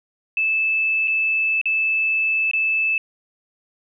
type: tone with dropouts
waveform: sine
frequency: 2624 Hz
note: E7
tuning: 9 cents flat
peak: -17 dBFS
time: 0.37-2.98 s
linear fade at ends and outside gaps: 2 ms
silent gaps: 1.075-1.079 / 1.614-1.656 / 2.513-2.534 s
effects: none